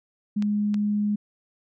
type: tone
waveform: sine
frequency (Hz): 207.7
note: G#3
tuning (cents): 0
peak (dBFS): -21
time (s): 0.36-1.16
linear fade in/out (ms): 10
type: clicks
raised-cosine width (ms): 0.2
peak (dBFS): -21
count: 2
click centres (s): 0.424 / 0.743
effects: none